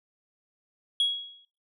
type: tone with exponential decay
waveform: sine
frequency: 3322 Hz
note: G#7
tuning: in tune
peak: -17 dBFS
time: 1-1.45 s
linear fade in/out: 2 ms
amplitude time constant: 96 ms
effects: noise-tail reverb RT60 0.5 s tail -22 dB re dry + tanh soft clip ceiling -19 dBFS